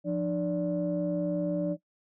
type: tone cluster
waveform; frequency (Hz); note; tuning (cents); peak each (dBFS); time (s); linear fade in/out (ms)
sine; 174.9 / 300.6 / 580; F3 / D4 / D5; +3 / +40 / -22; -30; 0.04-1.77; 50
effects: noise-tail reverb RT60 0.1 s tail -18 dB re dry + tanh soft clip ceiling -19 dBFS